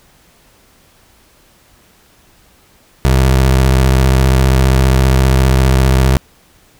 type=tone with vibrato; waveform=25% pulse; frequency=65.41 Hz; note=C2; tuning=in tune; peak=-4 dBFS; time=3.05-6.17 s; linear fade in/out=0 ms; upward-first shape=square; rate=15 Hz; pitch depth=40 cents each way; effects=pink hiss -49 dBFS RMS until 6.79 s